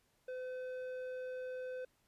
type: tone with low-pass filter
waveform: square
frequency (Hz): 509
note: C5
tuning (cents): -48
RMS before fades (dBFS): -43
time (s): 0.28-1.85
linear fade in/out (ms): 5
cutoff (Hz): 1600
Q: 0.64
effects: pink hiss -75 dBFS RMS until 2.07 s + resampled to 32000 Hz